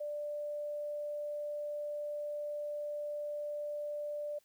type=tone; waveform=sine; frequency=590 Hz; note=D5; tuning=8 cents sharp; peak=-36 dBFS; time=0-4.39 s; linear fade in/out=10 ms; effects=white hiss -71 dBFS RMS until 4.44 s